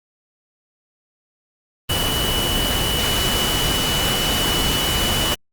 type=tone in noise; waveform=sine; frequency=2960 Hz; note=F#7; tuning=in tune; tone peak=-22 dBFS; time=1.89-5.35 s; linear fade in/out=10 ms; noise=pink; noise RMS=-21 dBFS; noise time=1.89-5.35 s; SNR=-4 dB; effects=Opus 24 kbps